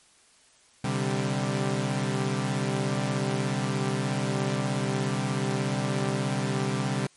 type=chord; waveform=sawtooth; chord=C suspended second; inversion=none; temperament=equal with one note detuned; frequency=130.06 / 146.83 / 196 Hz; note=C3 / D3 / G3; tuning=-10 / 0 / 0 cents; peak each=-25 / -27 / -26 dBFS; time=0.84-7.07 s; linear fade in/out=5 ms; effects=white hiss -59 dBFS RMS until 7.16 s + MP3 48 kbps

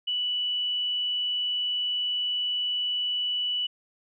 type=tone; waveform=sine; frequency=2960 Hz; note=F#7; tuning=in tune; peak=-25 dBFS; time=0.07-3.67 s; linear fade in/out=10 ms; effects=none

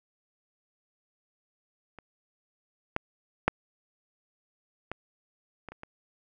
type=clicks; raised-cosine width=0.5 ms; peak=-30 / -12 / -6 / -19 / -25 / -29 / -26 dBFS; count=7; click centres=1.987 / 2.964 / 3.48 / 4.916 / 5.687 / 5.72 / 5.834 s; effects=none

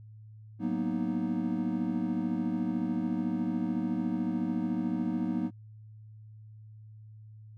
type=chord; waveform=triangle; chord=B major seventh; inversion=second; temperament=equal; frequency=185 / 233.1 / 246.9 / 311.1 Hz; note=F#3 / A#3 / B3 / D#4; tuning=0 / 0 / 0 / 0 cents; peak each=-32 dBFS; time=0.59-5.51 s; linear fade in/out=50 ms; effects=added 108 Hz sine -47 dBFS peak until 7.57 s

